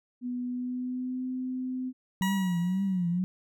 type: tone with pitch glide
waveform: sine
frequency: 246.9 to 255.8 Hz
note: B3 to C4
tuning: 0 to -39 cents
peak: -30 dBFS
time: 0.21-1.93 s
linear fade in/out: 50 ms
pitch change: +61 cents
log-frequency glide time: 0.44-1.26 s
type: tone with vibrato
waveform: sine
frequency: 183.8 Hz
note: F#3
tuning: 11 cents flat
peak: -25 dBFS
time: 2.21-3.24 s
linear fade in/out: 0 ms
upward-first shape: triangle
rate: 2 Hz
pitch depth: 140 cents each way
type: tone with exponential decay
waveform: 20% pulse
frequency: 962 Hz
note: B5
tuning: 46 cents flat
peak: -24 dBFS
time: 2.22-3.19 s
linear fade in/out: 2 ms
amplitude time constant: 210 ms
effects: none